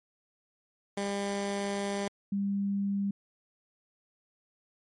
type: tone pair in turn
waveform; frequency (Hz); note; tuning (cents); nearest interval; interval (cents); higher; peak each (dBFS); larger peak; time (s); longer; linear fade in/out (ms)
15% pulse / sine; 200 / 199.23; G3 / G3; +35 / +28; unison; 7; first; -24 / -27; first; 0.97-2.08 / 2.32-3.11; first; 5
effects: MP3 48 kbps